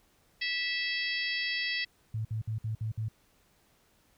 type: harmonic tone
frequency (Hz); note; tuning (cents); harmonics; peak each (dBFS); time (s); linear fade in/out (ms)
655; E5; -11; 3 / 4 / 5 / 6 / 7 / 8; -33 / -36 / -38 / -42 / -38 / -41; 0.41-1.85; 10
type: tone bursts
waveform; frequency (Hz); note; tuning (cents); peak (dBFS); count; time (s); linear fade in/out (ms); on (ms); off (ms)
sine; 110; A2; 0; -30; 6; 2.14-3.085; 5; 110; 57
effects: pink hiss -67 dBFS RMS until 4.17 s